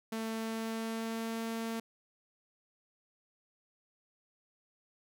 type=tone with pitch glide; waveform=sawtooth; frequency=223.3 to 226.8 Hz; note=A3 to A#3; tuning=+26 to -47 cents; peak=-31 dBFS; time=0.12-1.8 s; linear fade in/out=5 ms; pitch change=+27 cents; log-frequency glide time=0.33-1.41 s; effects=none